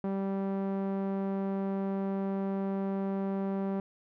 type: tone with low-pass filter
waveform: sawtooth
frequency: 194.9 Hz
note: G3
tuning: 10 cents flat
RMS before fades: -32 dBFS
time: 0.04-3.8 s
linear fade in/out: 2 ms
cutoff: 870 Hz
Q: 0.74
effects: none